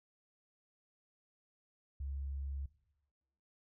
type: tone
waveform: sine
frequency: 69 Hz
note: C#2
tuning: 7 cents flat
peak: -38 dBFS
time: 2-2.66 s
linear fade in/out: 5 ms
effects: noise-tail reverb RT60 1.0 s tail -18 dB re dry